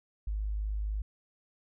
sine tone, 51.91 Hz, G#1, in tune, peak -30 dBFS, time 0.27-1.02 s, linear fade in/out 5 ms, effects none

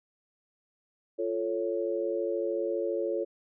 sine chord, F augmented, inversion none, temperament equal with one note detuned, 347.4 / 440 / 554.4 Hz, F4 / A4 / C#5, -9 / 0 / 0 cents, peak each -32 dBFS, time 1.18-3.25 s, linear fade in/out 20 ms, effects none

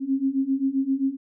sine beating tone pair, 265.2 / 272.8 Hz, C4 / C#4, +23 / -28 cents, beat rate 7.6 Hz, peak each -25 / -23 dBFS, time 0-1.17 s, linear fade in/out 50 ms, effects none

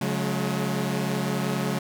sawtooth tone cluster, 139.7 / 182.2 / 212.4 Hz, C#3 / F#3 / G#3, +14 / -26 / +39 cents, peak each -25 dBFS, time 0.01-1.79 s, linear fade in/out 5 ms, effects none

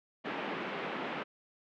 pink band-pass noise, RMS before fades -38 dBFS, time 0.24-1.24 s, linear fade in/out 20 ms, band 200 to 2800 Hz, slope 24 dB/octave, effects none

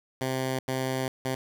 10% pulse tone bursts at uneven times, 130.81 Hz, C3, in tune, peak -19 dBFS, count 3, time 0.21-0.59 / 0.68-1.08 / 1.25-1.35 s, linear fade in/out 2 ms, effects none

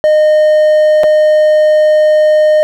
triangle tone with dropouts, 613 Hz, D#5, 26 cents flat, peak -3 dBFS, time 0.04-2.63 s, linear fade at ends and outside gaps 0 ms, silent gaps 1.034-1.04 s, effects none

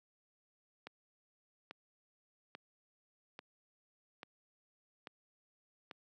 click train, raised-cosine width 0.3 ms, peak -30 dBFS, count 7, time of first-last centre 0.87-5.912 s, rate 1.19 Hz, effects high-pass 200 Hz 12 dB/octave

